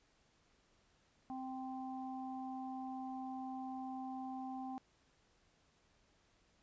harmonic tone, 260.6 Hz, C4, 7 cents flat, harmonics 1 / 3 / 4, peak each -44 / -45 / -56 dBFS, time 1.3-4.78 s, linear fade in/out 0 ms, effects pink hiss -73 dBFS RMS until 6.62 s + resampled to 16000 Hz

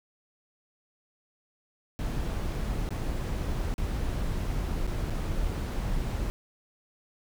brown noise with dropouts, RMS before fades -30 dBFS, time 1.99-6.3 s, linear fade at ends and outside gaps 0 ms, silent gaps 2.89-2.906 / 3.74-3.781 / 4.867-4.875 / 5.098-5.105 s, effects none

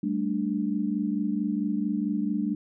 sine chord, G suspended second, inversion none, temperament just, 196 / 220.5 / 294 Hz, G3 / A3 / D4, 0 / +4 / +2 cents, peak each -29 dBFS, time 0.03-2.55 s, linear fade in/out 5 ms, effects none

